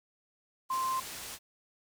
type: low-pass noise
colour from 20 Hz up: white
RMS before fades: -43 dBFS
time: 0.69-1.39 s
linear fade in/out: 50 ms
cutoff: 11000 Hz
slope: 12 dB/octave
type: tone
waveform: sine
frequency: 1046.5 Hz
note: C6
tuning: in tune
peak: -29 dBFS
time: 0.7-1 s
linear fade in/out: 5 ms
effects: none